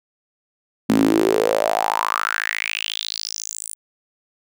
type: tone with high-pass filter sweep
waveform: sawtooth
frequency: 54 Hz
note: A1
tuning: 32 cents flat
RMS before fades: -21 dBFS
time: 0.89-3.75 s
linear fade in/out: 5 ms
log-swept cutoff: 230 to 9500 Hz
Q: 6.4
effects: none